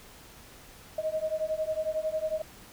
sine beating tone pair, 622.3 / 633.3 Hz, D#5 / D#5, 0 / +30 cents, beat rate 11 Hz, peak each -31 dBFS, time 0.98-2.42 s, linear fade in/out 5 ms, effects pink hiss -51 dBFS RMS until 2.72 s

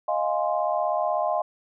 sine chord, F minor seventh, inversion third, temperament equal, 622.3 / 698.5 / 830.6 / 1046.5 Hz, Eb5 / F5 / Ab5 / C6, 0 / 0 / 0 / 0 cents, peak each -26 / -26 / -30 / -30 dBFS, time 0.08-1.42 s, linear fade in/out 5 ms, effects none

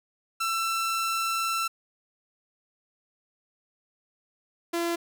sawtooth tone pair in turn, 1339 / 340.2 Hz, E6 / F4, +27 / -45 cents, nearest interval 2 octaves, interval 2372 cents, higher first, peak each -22 dBFS, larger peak neither, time 0.4-1.68 / 4.73-4.96 s, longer first, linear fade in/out 10 ms, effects none

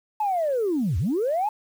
sine linear two-way sweep, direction down then up, 873 to 72 to 873 Hz, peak -20 dBFS, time 0.2-1.49 s, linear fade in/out 5 ms, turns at 0.98 s, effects tanh soft clip ceiling -17 dBFS + 8-bit

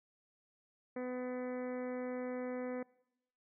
harmonic tone, 251 Hz, B3, 28 cents sharp, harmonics 1 / 2 / 3 / 4 / 5 / 6 / 7 / 8 / 9, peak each -41 / -40 / -52 / -55 / -56 / -59 / -57 / -56 / -61 dBFS, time 0.96-2.83 s, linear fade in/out 5 ms, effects noise-tail reverb RT60 0.9 s tail -24 dB re dry

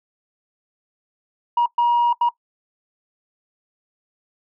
sine tone bursts at uneven times, 953 Hz, A#5, 38 cents sharp, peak -12 dBFS, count 3, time 1.57-1.66 / 1.78-2.13 / 2.21-2.29 s, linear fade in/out 5 ms, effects noise-tail reverb RT60 0.1 s tail -20 dB re dry + tanh soft clip ceiling -12 dBFS

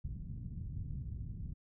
white low-pass noise, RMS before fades -42 dBFS, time 0.04-1.54 s, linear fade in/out 10 ms, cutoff 150 Hz, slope 24 dB/octave, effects none

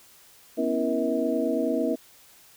sine tone cluster, 244.4 / 273.4 / 326.3 / 475 / 642 Hz, B3 / C#4 / E4 / A#4 / E5, -18 / -24 / -18 / +33 / -46 cents, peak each -29 dBFS, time 0.57-1.96 s, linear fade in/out 20 ms, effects white hiss -54 dBFS RMS until 2.56 s

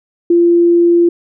sine tone, 343.7 Hz, F4, 28 cents flat, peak -6 dBFS, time 0.3-1.09 s, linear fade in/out 5 ms, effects none

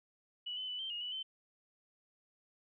sine tone with pitch steps, 2947 / 3035 / 2980 / 3130 / 2864 / 2958 / 3078 Hz, F#7 / F#7 / F#7 / G7 / F7 / F#7 / G7, -8 / +43 / +12 / -3 / +43 / -1 / -32 cents, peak -38 dBFS, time 0.46-1.23 s, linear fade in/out 10 ms, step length 110 ms, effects none

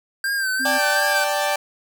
square tone with vibrato, 1571 Hz, G6, 3 cents sharp, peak -21 dBFS, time 0.24-1.24 s, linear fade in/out 2 ms, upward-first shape sine, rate 2.7 Hz, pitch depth 60 cents each way
sine tone, 261.6 Hz, C4, in tune, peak -28 dBFS, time 0.59-0.79 s, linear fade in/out 20 ms
sawtooth chord, D suspended fourth, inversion none, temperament equal, 587.3 / 784 / 880 Hz, D5 / G5 / A5, 0 / 0 / 0 cents, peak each -19 / -20 / -23 dBFS, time 0.65-1.56 s, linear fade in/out 5 ms
effects none

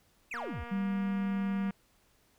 triangle exponential sweep, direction down, 2767 to 55 Hz, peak -34 dBFS, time 0.31-0.64 s, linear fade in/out 5 ms
click train, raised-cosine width 0.5 ms, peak -30 dBFS, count 325, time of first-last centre 0.34-1.707 s, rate 237 Hz
sine tone, 196 Hz, G3, in tune, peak -29 dBFS, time 0.71-1.71 s, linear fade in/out 10 ms
effects pink hiss -68 dBFS RMS until 2.38 s

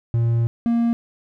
triangle tone pair in turn, 116.54 / 233.6 Hz, A#2 / A#3, 0 / +4 cents, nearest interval octave, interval 1204 cents, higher second, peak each -14 dBFS, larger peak neither, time 0.14-0.47 / 0.66-0.93 s, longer first, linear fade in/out 0 ms, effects none

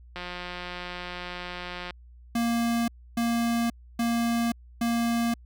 click train, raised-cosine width 0.3 ms, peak -20 dBFS, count 312, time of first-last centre 0.16-1.907 s, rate 178 Hz
square tone bursts, 233.6 Hz, A#3, 4 cents sharp, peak -24 dBFS, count 4, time 2.35-5.34 s, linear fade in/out 5 ms, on 530 ms, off 290 ms
effects added 60 Hz sine -47 dBFS peak until 5.45 s

